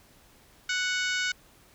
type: harmonic tone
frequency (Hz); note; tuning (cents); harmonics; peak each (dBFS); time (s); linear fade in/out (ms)
740; F#5; 0; 2 / 3 / 4 / 5 / 6 / 7 / 8 / 9 / 10; -29 / -33 / -35 / -37 / -39 / -40 / -41 / -42 / -43; 0.69-1.32; 5
effects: pink hiss -58 dBFS RMS until 1.74 s